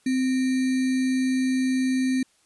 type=tone with sample-and-hold; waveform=sine; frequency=259.3 Hz; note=C4; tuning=15 cents flat; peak=-20 dBFS; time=0.06-2.23 s; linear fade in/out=5 ms; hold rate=2100 Hz; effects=white hiss -63 dBFS RMS until 2.45 s + resampled to 24000 Hz